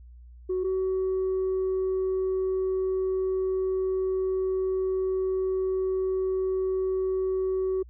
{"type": "tone pair in turn", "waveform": "sine", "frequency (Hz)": [370, 376.9], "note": ["F#4", "F#4"], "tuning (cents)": [0, 32], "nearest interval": "unison", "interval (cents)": 32, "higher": "second", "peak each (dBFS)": [-23, -22], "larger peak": "second", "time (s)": [[0.49, 0.64], [0.64, 7.83]], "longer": "second", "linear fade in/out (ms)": 10, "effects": ["tanh soft clip ceiling -22 dBFS", "added 60 Hz sine -45 dBFS peak until 7.89 s"]}